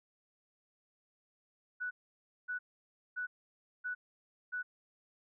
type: tone bursts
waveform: sine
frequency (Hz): 1480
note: F#6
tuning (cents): 0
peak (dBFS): -35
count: 5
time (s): 1.8-4.63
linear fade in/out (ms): 20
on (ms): 110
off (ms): 570
effects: none